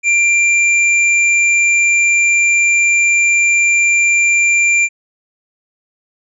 square tone, 2372 Hz, D7, 17 cents sharp, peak -10 dBFS, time 0.03-4.89 s, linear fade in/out 50 ms, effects resampled to 22050 Hz

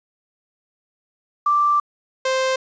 sine / sawtooth tone pair in turn, 1174.7 / 523.3 Hz, D6 / C5, 0 / 0 cents, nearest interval octave + major second, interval 1400 cents, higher first, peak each -14 dBFS, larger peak neither, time 1.46-1.8 / 2.25-2.56 s, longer first, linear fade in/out 5 ms, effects resampled to 16000 Hz + 8-bit

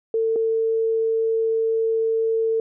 sine tone pair in turn, 449 / 449 Hz, A4 / A4, +35 / +35 cents, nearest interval unison, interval 0 cents, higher neither, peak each -18 dBFS, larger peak neither, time 0.14-0.36 / 0.36-2.6 s, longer second, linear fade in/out 2 ms, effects none

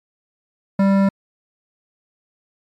triangle tone with hard clipping, 196 Hz, G3, in tune, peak -14 dBFS, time 0.79-1.09 s, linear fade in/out 5 ms, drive 18 dB, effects MP3 96 kbps

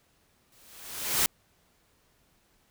white noise with exponential growth, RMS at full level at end -22 dBFS, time 0.52-1.26 s, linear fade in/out 2 ms, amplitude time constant 160 ms, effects pink hiss -67 dBFS RMS until 2.7 s

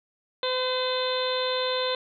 harmonic tone, 510 Hz, C5, 44 cents flat, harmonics 1 / 2 / 3 / 4 / 5 / 6 / 7 / 8, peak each -27 / -32 / -37 / -40 / -40 / -40 / -31 / -34 dBFS, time 0.43-1.95 s, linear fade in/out 2 ms, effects none

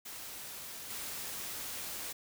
white noise with level steps, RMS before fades -45 / -41 dBFS, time 0.05-2.13 s, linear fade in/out 10 ms, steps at 0.9 s, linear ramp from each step 5 ms, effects none

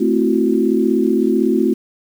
sine chord, F# half-diminished seventh, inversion first, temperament equal with one note detuned, 220 / 261.6 / 334 / 370 Hz, A3 / C4 / E4 / F#4, 0 / 0 / +23 / 0 cents, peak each -18 dBFS, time 0-1.74 s, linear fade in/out 10 ms, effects 7-bit

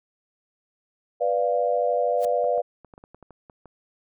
sine chord, B diminished, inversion none, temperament equal, 493.9 / 587.3 / 698.5 Hz, B4 / D5 / F5, 0 / 0 / 0 cents, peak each -24 / -24 / -25 dBFS, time 1.2-2.62 s, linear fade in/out 20 ms
white noise with exponential growth, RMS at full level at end -35 dBFS, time 2.17-2.25 s, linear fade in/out 2 ms, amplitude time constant 17 ms
clicks, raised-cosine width 1 ms, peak -32 dBFS, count 12, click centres 2.252 / 2.443 / 2.579 / 2.847 / 2.938 / 2.979 / 3.039 / 3.146 / 3.227 / 3.307 / 3.498 / 3.657 s
effects none

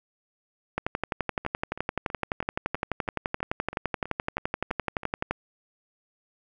two click trains, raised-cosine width 0.5 ms, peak -22 / -11 dBFS, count 12 / 54, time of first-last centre 1.45-5.033 / 0.78-5.31 s, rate 3.07 / 11.7 Hz, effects none

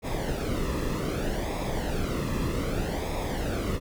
brown noise with flanger, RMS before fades -29 dBFS, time 0.02-3.8 s, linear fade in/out 50 ms, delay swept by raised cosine 0.67 to 1.35 ms, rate 0.64 Hz, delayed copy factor -0.65, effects none

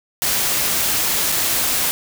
white noise with dropouts, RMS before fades -19 dBFS, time 0.22-1.91 s, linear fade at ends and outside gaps 0 ms, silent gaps 1.319-1.323 s, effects none

